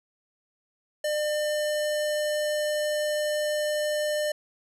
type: tone with low-pass filter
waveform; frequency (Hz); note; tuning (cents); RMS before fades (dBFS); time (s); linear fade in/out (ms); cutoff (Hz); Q
square; 601; D5; +40; -27; 1.04-4.32; 5; 11000; 1.2
effects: none

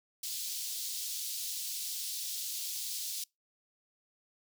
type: high-pass noise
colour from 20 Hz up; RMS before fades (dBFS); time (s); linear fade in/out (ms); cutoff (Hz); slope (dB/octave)
pink; -38; 0.23-3.24; 5; 3800; 24
effects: noise-tail reverb RT60 0.2 s tail -26 dB re dry

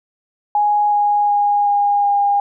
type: tone with pitch steps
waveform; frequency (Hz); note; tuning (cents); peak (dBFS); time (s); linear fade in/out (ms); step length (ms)
sine; 830.6 / 825.3 / 820.1 / 814.9 / 809.8; G#5 / G#5 / G#5 / G#5 / G#5; 0 / -11 / -22 / -33 / -44; -12; 0.55-2.4; 2; 370
effects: none

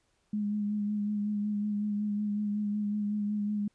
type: tone with vibrato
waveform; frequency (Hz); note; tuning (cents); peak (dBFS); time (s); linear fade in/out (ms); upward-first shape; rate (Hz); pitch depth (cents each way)
sine; 207.7; G#3; 0; -28; 0.33-3.68; 5; sine; 5.4; 25
effects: pink hiss -73 dBFS RMS until 3.74 s + resampled to 22050 Hz

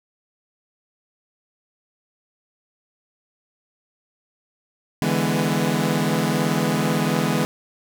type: chord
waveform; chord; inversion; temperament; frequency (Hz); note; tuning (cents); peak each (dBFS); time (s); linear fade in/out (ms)
sawtooth; E dominant seventh; third; equal with one note detuned; 146.83 / 164.81 / 207.7 / 249.2; D3 / E3 / G#3 / B3; 0 / 0 / 0 / +16; -22 / -20 / -20 / -21; 5.02-7.45; 0
effects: none

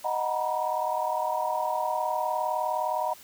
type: chord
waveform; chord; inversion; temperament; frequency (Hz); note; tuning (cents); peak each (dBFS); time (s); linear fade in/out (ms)
sine; B major seventh; first; equal with one note detuned; 622.3 / 740 / 932.3 / 971.9; D#5 / F#5 / A#5 / B5; 0 / 0 / 0 / -28; -31; 0.04-3.14; 10
effects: white hiss -50 dBFS RMS until 3.23 s

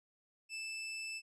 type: tone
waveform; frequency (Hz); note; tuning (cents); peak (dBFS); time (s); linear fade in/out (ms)
sawtooth; 2637; E7; 0; -37; 0.49-1.22; 50
effects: resampled to 22050 Hz

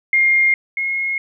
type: tone pair in turn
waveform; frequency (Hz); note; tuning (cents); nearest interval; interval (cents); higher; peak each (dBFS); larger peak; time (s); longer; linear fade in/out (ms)
sine; 2123 / 2158; C7 / C#7; +25 / -47; unison; 28; second; -11 / -18; first; 0.13-0.54 / 0.77-1.18; neither; 2
effects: none

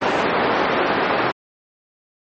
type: band-pass noise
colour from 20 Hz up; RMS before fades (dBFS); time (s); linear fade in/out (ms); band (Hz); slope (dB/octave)
pink; -19; 0.01-1.32; 20; 320 to 1800; 12
effects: MP3 32 kbps

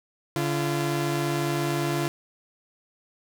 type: tone pair together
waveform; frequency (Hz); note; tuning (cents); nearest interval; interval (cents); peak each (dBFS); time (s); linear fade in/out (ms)
sawtooth; 143.79 / 342.2; D3 / F4; -36 / -35; octave + minor third; 1501; -23; 0.36-2.08; 0
effects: none

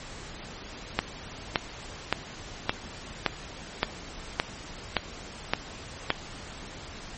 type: click train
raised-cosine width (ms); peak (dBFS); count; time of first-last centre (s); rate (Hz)
0.3; -5; 10; 0.99-6.104; 1.76
effects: pink hiss -42 dBFS RMS until 7.17 s + MP3 32 kbps

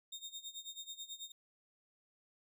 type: tone with tremolo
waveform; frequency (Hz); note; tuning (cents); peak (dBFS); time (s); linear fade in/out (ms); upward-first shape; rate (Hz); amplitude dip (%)
30% pulse; 3683; A#7; -22; -40; 0.12-1.32; 5; sine; 9.2; 85
effects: none

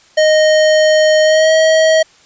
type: tone with pitch glide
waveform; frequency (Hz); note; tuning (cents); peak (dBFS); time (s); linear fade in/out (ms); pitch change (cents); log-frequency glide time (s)
square; 620 to 636.7; D#5 to D#5; -6 to +40; -8; 0.17-2.03; 10; +46; 1.23-1.52
effects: white hiss -47 dBFS RMS until 2.25 s + resampled to 16000 Hz

